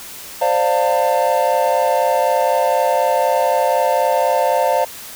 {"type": "chord", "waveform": "triangle", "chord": "D minor seventh", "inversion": "third", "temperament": "equal with one note detuned", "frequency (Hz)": [523.3, 587.3, 698.5, 900.6], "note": ["C5", "D5", "F5", "A5"], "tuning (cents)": [0, 0, 0, 40], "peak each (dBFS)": -17, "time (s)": [0.41, 4.85], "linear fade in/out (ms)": 10, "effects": ["white hiss -34 dBFS RMS until 5.15 s"]}